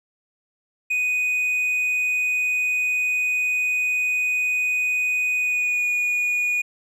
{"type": "tone with pitch glide", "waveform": "triangle", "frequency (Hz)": [2489, 2455], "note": ["D#7", "D#7"], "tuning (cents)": [0, -24], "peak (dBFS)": -18, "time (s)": [0.9, 6.62], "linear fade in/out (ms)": 10, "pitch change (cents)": -24, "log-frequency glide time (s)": [5.37, 5.86], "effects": []}